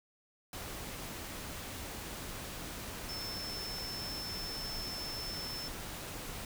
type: tone in noise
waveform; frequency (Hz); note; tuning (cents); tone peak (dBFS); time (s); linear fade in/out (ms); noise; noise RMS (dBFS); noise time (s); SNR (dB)
sine; 5300; E8; +9; -40; 3.09-5.68; 2; pink; -43; 0.53-6.45; 0
effects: none